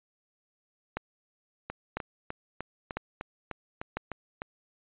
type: two click trains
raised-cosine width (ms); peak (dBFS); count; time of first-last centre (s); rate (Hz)
0.5; -20 / -16; 10 / 4; 1.7-4.419 / 0.97-3.97; 3.31 / 1
effects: resampled to 8000 Hz